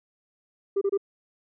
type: tone bursts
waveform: sine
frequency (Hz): 396.3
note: G4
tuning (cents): +19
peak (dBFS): -19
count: 3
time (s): 0.76-0.976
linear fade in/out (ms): 10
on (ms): 54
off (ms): 27
effects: tanh soft clip ceiling -19 dBFS